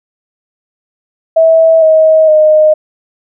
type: tone with pitch steps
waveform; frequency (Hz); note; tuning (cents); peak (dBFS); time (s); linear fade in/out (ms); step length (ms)
sine; 650 / 633.3 / 617.1; E5 / D#5 / D#5; -24 / +30 / -14; -3; 1.36-2.74; 10; 460
effects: none